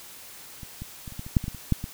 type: clicks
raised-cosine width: 5 ms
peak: -27 / -23 / -25 / -30 / -22 / -26 / -6 / -20 / -18 / -27 / -8 / -19 dBFS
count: 12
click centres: 0.632 / 0.82 / 1.078 / 1.123 / 1.194 / 1.265 / 1.368 / 1.441 / 1.481 / 1.547 / 1.723 / 1.841 s
effects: white hiss -45 dBFS RMS until 1.93 s